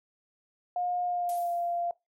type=tone with pitch glide; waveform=sine; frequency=714 to 692.9 Hz; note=F5 to F5; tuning=+38 to -14 cents; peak=-27 dBFS; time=0.76-1.91 s; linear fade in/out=2 ms; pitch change=-52 cents; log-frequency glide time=1.04-1.51 s
type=noise with exponential decay; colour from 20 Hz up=violet; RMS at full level=-38 dBFS; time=1.29-1.85 s; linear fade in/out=1 ms; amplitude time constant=120 ms
effects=noise-tail reverb RT60 0.2 s tail -22 dB re dry + MP3 64 kbps